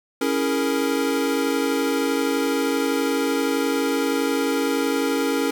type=chord; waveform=square; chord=A# half-diminished seventh; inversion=first; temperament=equal; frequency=277.2 / 329.6 / 415.3 / 466.2 Hz; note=C#4 / E4 / G#4 / A#4; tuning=0 / 0 / 0 / 0 cents; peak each=-24 / -29 / -28 / -26 dBFS; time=0.21-5.51 s; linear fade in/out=5 ms; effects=9-bit